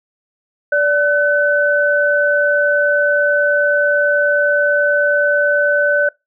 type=tone pair together; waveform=sine; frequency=582 / 1511.3 Hz; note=D5 / F#6; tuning=-16 / +36 cents; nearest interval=octave + perfect fourth; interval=1652 cents; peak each=-14 dBFS; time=0.72-6.09 s; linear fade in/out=5 ms; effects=noise-tail reverb RT60 0.2 s tail -24 dB re dry